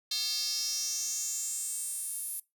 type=tone with high-pass filter sweep; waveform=square; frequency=244.3 Hz; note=B3; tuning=19 cents flat; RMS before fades=-34 dBFS; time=0.11-2.4 s; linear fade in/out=5 ms; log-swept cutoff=4200 to 11000 Hz; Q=5.1; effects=noise-tail reverb RT60 0.2 s tail -21 dB re dry